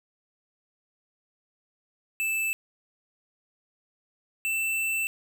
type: tone pair in turn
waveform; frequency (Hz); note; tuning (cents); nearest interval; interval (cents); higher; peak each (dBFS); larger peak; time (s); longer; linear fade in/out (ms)
square; 2637 / 2665; E7 / E7; 0 / +18; unison; 18; second; -26; neither; 2.2-2.53 / 4.45-5.07; second; 0
effects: 10-bit